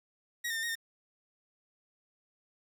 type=tone with pitch steps; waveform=sawtooth; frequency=1899 / 1819 / 1800 / 1869 / 1819 Hz; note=A#6 / A#6 / A6 / A#6 / A#6; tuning=+32 / -43 / +39 / +4 / -43 cents; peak=-29 dBFS; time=0.44-0.755 s; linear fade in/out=10 ms; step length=63 ms; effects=11-bit